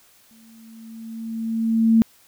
sine tone with exponential growth, 225.5 Hz, A3, 43 cents sharp, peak -10 dBFS, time 0.31-2.02 s, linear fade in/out 0 ms, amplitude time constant 370 ms, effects white hiss -55 dBFS RMS until 2.27 s

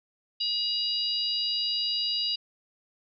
harmonic tone, 960 Hz, B5, 49 cents flat, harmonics 3 / 4 / 5, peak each -31 / -31 / -29 dBFS, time 0.4-2.36 s, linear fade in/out 10 ms, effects none

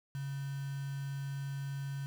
sine tone with quantisation, 138.59 Hz, C#3, in tune, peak -36 dBFS, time 0.15-2.06 s, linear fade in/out 0 ms, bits 8, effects none

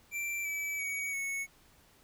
square tone with pitch steps, 2349 / 2301 / 2253 / 2207 Hz, D7 / D7 / C#7 / C#7, 0 / -36 / +28 / -8 cents, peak -34 dBFS, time 0.11-1.47 s, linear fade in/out 50 ms, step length 340 ms, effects pink hiss -63 dBFS RMS until 2.03 s

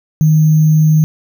sine tone with sample-and-hold, 155.56 Hz, D#3, in tune, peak -6 dBFS, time 0.21-1.04 s, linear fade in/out 0 ms, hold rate 6300 Hz, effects none

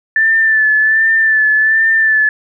sine tone with vibrato, 1760 Hz, A6, in tune, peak -8 dBFS, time 0.16-2.29 s, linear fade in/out 2 ms, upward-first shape sine, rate 1.3 Hz, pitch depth 35 cents each way, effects none

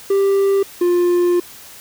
triangle tone pair in turn, 393.8 / 352.2 Hz, G4 / F4, +8 / +15 cents, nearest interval major second, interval 193 cents, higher first, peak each -10 dBFS, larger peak neither, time 0.1-0.63 / 0.81-1.4 s, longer second, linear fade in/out 5 ms, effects white hiss -39 dBFS RMS until 1.8 s

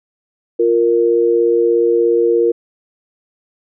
sine tone pair together, 349.2 / 466.1 Hz, F4 / A#4, 0 / 0 cents, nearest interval perfect fourth, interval 500 cents, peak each -14 / -12 dBFS, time 0.59-2.52 s, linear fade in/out 10 ms, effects none

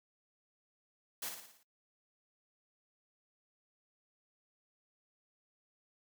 white noise with echo, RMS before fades -40 dBFS, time 1.22-1.29 s, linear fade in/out 5 ms, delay 57 ms, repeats 6, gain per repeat -5 dB, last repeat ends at 1.632 s, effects noise-tail reverb RT60 0.1 s tail -19 dB re dry + high-pass 200 Hz 12 dB/octave

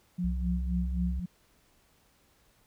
sine tone with tremolo, 178 Hz, F3, 33 cents sharp, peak -27 dBFS, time 0.18-1.26 s, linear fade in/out 10 ms, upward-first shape sine, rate 3.8 Hz, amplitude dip 85%
sine tone with pitch glide, 64.2 to 65.44 Hz, C2 to C2, -32 to +1 cents, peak -29 dBFS, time 0.24-1.2 s, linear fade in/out 5 ms, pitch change +33 cents, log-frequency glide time 0.7-0.96 s
effects pink hiss -66 dBFS RMS until 2.66 s

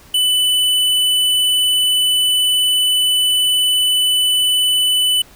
square tone, 2993 Hz, F#7, 19 cents sharp, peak -13 dBFS, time 0.14-5.22 s, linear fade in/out 5 ms, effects pink hiss -45 dBFS RMS until 5.35 s

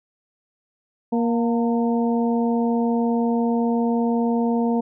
harmonic tone with a mistuned harmonic, 234.5 Hz, A#3, 11 cents sharp, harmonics 1 / 2 / 3 / 4, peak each -19 / -25 / -29 / -31 dBFS, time 1.12-4.81 s, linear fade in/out 10 ms, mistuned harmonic 4, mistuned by -52 cents, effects none

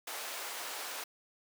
pink high-pass noise, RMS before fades -41 dBFS, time 0.07-1.04 s, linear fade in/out 5 ms, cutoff 610 Hz, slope 12 dB/octave, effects high-pass 300 Hz 12 dB/octave

